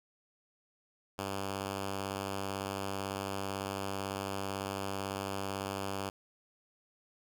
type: tone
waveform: 5% pulse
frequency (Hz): 98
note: G2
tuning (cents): 0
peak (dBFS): -24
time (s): 1.18-6.1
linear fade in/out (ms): 10
effects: none